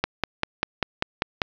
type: click train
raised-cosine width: 0.3 ms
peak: -5 dBFS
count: 8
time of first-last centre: 0.04-1.418 s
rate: 5.08 Hz
effects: resampled to 16000 Hz + 7-bit